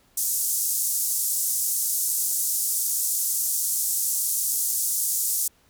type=band-pass noise; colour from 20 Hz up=white; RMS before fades=-25 dBFS; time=0.17-5.48 s; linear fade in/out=5 ms; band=6400 to 14000 Hz; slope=24 dB/octave; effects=pink hiss -61 dBFS RMS until 5.69 s